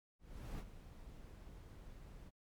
brown noise with ADSR envelope, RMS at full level -43 dBFS, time 0.19-2.31 s, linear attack 400 ms, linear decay 46 ms, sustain -11 dB, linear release 35 ms, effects MP3 96 kbps

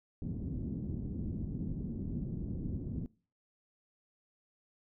white low-pass noise, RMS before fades -38 dBFS, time 0.22-3.06 s, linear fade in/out 0 ms, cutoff 250 Hz, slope 24 dB/octave, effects noise-tail reverb RT60 0.4 s tail -22 dB re dry

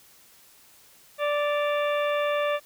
harmonic tone with a mistuned harmonic, 586 Hz, D5, 4 cents flat, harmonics 1 / 2 / 3 / 4 / 5 / 6, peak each -24 / -30 / -34 / -36 / -38 / -40 dBFS, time 1.18-2.6 s, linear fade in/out 50 ms, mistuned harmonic 5, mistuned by -95 cents, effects white hiss -55 dBFS RMS until 2.65 s

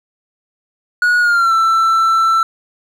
triangle tone with pitch glide, 1455 to 1334.2 Hz, F#6 to E6, -29 to +20 cents, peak -8 dBFS, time 1.02-2.43 s, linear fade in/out 2 ms, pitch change -151 cents, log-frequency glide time 1.2-1.53 s, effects none

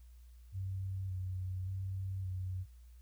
sine tone with vibrato, 94.2 Hz, F#2, 32 cents sharp, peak -36 dBFS, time 0.52-2.66 s, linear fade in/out 50 ms, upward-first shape square, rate 0.87 Hz, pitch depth 24 cents each way, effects added 60 Hz sine -53 dBFS peak until 3.01 s + white hiss -73 dBFS RMS until 3.01 s

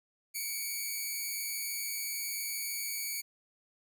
5% pulse tone pair together, 2205 / 2306 Hz, C#7 / D7, -10 / -32 cents, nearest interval minor second, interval 78 cents, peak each -28 / -27 dBFS, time 0.34-3.22 s, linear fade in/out 20 ms, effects none

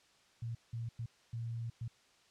sine tone bursts at uneven times, 115.9 Hz, A#2, 10 cents flat, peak -37 dBFS, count 5, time 0.42-0.55 / 0.73-0.89 / 0.99-1.06 / 1.33-1.7 / 1.81-1.88 s, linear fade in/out 5 ms, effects white hiss -67 dBFS RMS until 2.3 s + low-pass 6000 Hz 12 dB/octave

